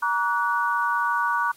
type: tone cluster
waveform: sine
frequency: 943 / 1147 / 1474 Hz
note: A#5 / D6 / F#6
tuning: +20 / -41 / -7 cents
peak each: -25 dBFS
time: 0.02-1.52 s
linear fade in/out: 10 ms
effects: white hiss -54 dBFS RMS until 1.56 s + AAC 48 kbps